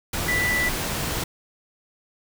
sine tone in noise, 1975.5 Hz, B6, in tune, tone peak -21 dBFS, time 0.28-0.69 s, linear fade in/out 5 ms, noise pink, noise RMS -27 dBFS, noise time 0.13-1.24 s, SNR +3 dB, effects none

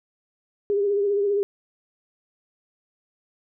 sine tone with vibrato, 404.4 Hz, G#4, 46 cents flat, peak -19 dBFS, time 0.7-1.43 s, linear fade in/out 0 ms, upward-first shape triangle, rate 15 Hz, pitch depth 50 cents each way, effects none

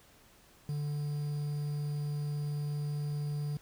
triangle tone with quantisation, 146.83 Hz, D3, in tune, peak -30 dBFS, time 0.69-3.57 s, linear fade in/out 2 ms, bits 9, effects pink hiss -61 dBFS RMS until 3.61 s

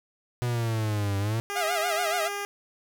45% pulse exponential two-way sweep, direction down then up, 123.47 to 98 to 116.4 Hz, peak -25 dBFS, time 0.42-1.4 s, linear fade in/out 0 ms, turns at 1.18 s
10% pulse tone, 404.8 Hz, G#4, 44 cents flat, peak -22 dBFS, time 1.5-2.45 s, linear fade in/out 0 ms
sawtooth tone with vibrato, 676 Hz, E5, 43 cents sharp, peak -22 dBFS, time 1.55-2.29 s, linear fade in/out 20 ms, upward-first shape sine, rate 7 Hz, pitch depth 130 cents each way
effects none

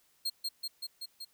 40% pulse tone with echo, 4225 Hz, C8, 16 cents sharp, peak -29 dBFS, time 0.25-0.3 s, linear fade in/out 10 ms, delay 190 ms, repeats 5, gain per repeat -2 dB, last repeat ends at 1.25 s, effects white hiss -69 dBFS RMS until 1.33 s

